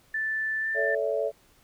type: tone with pitch glide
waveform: sine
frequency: 1760 to 1777.4 Hz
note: A6 to A6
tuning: 0 to +17 cents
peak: -26 dBFS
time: 0.14-0.95 s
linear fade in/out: 5 ms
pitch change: +17 cents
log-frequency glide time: 0.61-0.67 s
type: chord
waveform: sine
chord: A major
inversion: none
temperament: equal with one note detuned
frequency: 440 / 567.3 / 659.3 Hz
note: A4 / C#5 / E5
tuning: 0 / +40 / 0 cents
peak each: -29 / -28 / -30 dBFS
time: 0.74-1.32 s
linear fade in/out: 50 ms
effects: pink hiss -61 dBFS RMS until 1.63 s